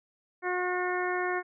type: harmonic tone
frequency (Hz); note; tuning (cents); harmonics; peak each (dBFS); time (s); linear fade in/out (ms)
361.4; F#4; -41; 1 / 2 / 3 / 4 / 5 / 6; -31 / -34 / -36 / -36 / -35 / -40; 0.42-1.43; 50
effects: none